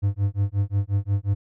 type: tone with tremolo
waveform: triangle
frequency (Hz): 100.1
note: G2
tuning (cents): +37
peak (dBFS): -15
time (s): 0.02-1.35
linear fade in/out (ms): 20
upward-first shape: sine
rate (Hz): 5.6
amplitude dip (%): 100
effects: none